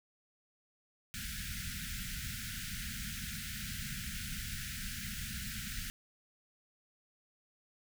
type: band-stop noise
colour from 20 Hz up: pink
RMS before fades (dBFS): -41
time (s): 1.14-5.9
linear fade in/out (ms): 0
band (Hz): 240 to 1400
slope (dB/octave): 96
effects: none